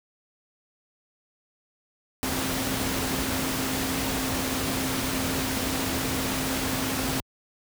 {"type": "tone in noise", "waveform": "sine", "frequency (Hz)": 262.7, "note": "C4", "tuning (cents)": 7, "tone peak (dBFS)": -31, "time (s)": [2.23, 7.2], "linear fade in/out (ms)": 0, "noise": "pink", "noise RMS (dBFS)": -28, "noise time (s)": [2.23, 7.2], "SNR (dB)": -6, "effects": ["high-pass 60 Hz 12 dB/octave"]}